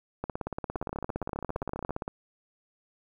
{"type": "two click trains", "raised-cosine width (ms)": 1, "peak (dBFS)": [-21, -18], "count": [18, 33], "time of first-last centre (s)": [[0.76, 1.893], [0.24, 2.079]], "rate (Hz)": [15, 17.4], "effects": ["10-bit"]}